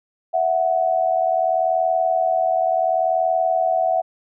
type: tone pair together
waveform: sine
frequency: 659.3 / 740 Hz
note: E5 / F#5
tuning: 0 / 0 cents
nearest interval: major second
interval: 200 cents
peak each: -19 dBFS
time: 0.33-4.02 s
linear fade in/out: 20 ms
effects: none